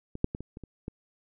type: clicks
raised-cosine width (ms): 3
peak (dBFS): -24 / -10 / -20 / -25 / -29 / -29 / -22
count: 7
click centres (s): 0.154 / 0.244 / 0.349 / 0.406 / 0.571 / 0.637 / 0.881
effects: none